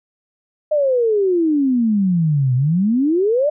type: exponential two-way sweep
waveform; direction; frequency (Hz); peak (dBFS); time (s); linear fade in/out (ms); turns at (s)
sine; down then up; 619 to 122.8 to 619; -13; 0.71-3.5; 10; 2.55
effects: none